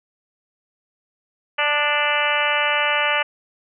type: harmonic tone with a mistuned harmonic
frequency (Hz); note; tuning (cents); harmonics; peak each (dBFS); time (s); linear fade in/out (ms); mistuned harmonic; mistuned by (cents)
293.7; D4; 0; 2 / 3 / 4 / 5 / 6 / 7 / 8 / 9 / 10; -26 / -26 / -26 / -26 / -26 / -26 / -26 / -26 / -26; 1.58-3.23; 10; 4; +18
effects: none